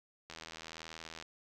click train, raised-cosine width 0.2 ms, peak -28 dBFS, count 76, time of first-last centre 0.3-1.225 s, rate 81.1 Hz, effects none

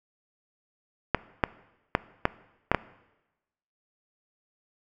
clicks, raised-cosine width 0.5 ms, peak -5 dBFS, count 6, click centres 1.147 / 1.438 / 1.951 / 2.254 / 2.716 / 2.747 s, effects noise-tail reverb RT60 1.0 s tail -19 dB re dry

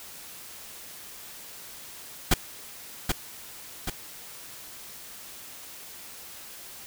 pink noise with echo, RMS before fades -19 dBFS, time 2.31-2.34 s, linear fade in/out 5 ms, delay 780 ms, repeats 2, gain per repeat -5 dB, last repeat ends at 3.9 s, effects white hiss -44 dBFS RMS until 6.86 s

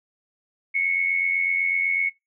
sine tone with amplitude modulation, 2200 Hz, C#7, 14 cents flat, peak -17 dBFS, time 0.74-2.1 s, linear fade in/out 20 ms, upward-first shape sine, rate 88 Hz, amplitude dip 55%, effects noise-tail reverb RT60 0.2 s tail -22 dB re dry

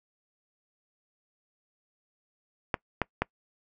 clicks, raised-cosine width 0.5 ms, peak -10 dBFS, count 3, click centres 2.742 / 3.017 / 3.22 s, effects noise-tail reverb RT60 0.1 s tail -25 dB re dry

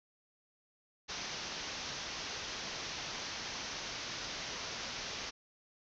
white low-pass noise, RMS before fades -42 dBFS, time 1.08-5.31 s, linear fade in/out 20 ms, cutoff 6300 Hz, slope 96 dB/octave, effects none

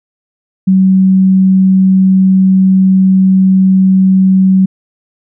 sine tone, 189.3 Hz, F#3, 40 cents sharp, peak -4 dBFS, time 0.67-4.66 s, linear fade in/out 10 ms, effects none

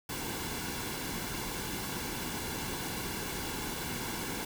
pink noise with comb filter, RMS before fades -37 dBFS, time 0.09-4.45 s, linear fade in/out 5 ms, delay 1.6 ms, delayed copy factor -0.55, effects none

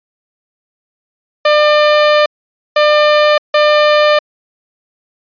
sawtooth tone bursts at uneven times, 599 Hz, D5, 34 cents sharp, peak -3 dBFS, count 3, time 1.45-2.26 / 2.76-3.38 / 3.54-4.19 s, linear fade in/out 5 ms, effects resampled to 11025 Hz

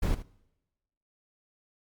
brown noise with echo, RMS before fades -25 dBFS, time 0.02-0.15 s, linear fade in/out 10 ms, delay 77 ms, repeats 1, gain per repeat -14 dB, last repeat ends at 0.227 s, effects noise-tail reverb RT60 1.0 s tail -24 dB re dry + MP3 96 kbps

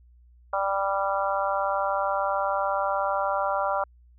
harmonic tone, 196.3 Hz, G3, 3 cents sharp, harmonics 3 / 4 / 5 / 6 / 7, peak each -28 / -29 / -30 / -31 / -31 dBFS, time 0.53-3.84 s, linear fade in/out 5 ms, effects added 60 Hz sine -52 dBFS peak until 4.18 s

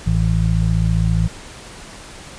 harmonic tone, 55 Hz, A1, in tune, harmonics 1 / 2 / 3, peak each -18 / -18 / -18 dBFS, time 0.06-1.28 s, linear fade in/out 10 ms, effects pink hiss -37 dBFS RMS until 2.38 s + resampled to 22050 Hz

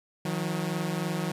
sawtooth tone pair together, 158.32 / 181.6 Hz, D#3 / F#3, +30 / -32 cents, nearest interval major second, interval 238 cents, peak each -27 dBFS, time 0.25-1.32 s, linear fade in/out 5 ms, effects resampled to 32000 Hz + 10-bit

